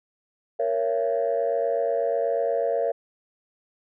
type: chord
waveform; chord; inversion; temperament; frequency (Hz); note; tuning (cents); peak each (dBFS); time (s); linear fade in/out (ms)
sine; A# diminished; none; equal with one note detuned; 466.2 / 554.4 / 675.8; A#4 / C#5 / E5; 0 / 0 / +43; -25; 0.59-2.92; 10
effects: tanh soft clip ceiling -15 dBFS